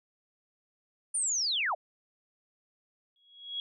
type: linear sweep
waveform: sine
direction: down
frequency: 9397 to 541 Hz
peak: -27 dBFS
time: 1.14-1.75 s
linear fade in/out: 10 ms
type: tone with exponential growth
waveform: sine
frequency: 3322 Hz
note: G#7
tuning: in tune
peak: -30 dBFS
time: 3.16-3.6 s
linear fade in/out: 1 ms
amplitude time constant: 95 ms
effects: none